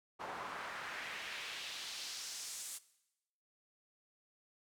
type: noise with band-pass filter sweep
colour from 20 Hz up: pink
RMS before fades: -45 dBFS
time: 0.19-2.79 s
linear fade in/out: 20 ms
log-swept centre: 890 to 8900 Hz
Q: 1.5
effects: noise-tail reverb RT60 0.9 s tail -18 dB re dry